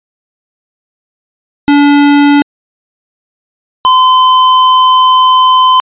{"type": "tone pair in turn", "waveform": "square", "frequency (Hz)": [287.5, 1024.5], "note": ["D4", "C6"], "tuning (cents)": [-37, -37], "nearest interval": "octave + minor seventh", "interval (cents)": 2200, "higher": "second", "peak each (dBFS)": -4, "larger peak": "neither", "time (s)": [[1.68, 2.42], [3.85, 5.8]], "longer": "second", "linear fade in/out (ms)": 0, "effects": ["resampled to 8000 Hz"]}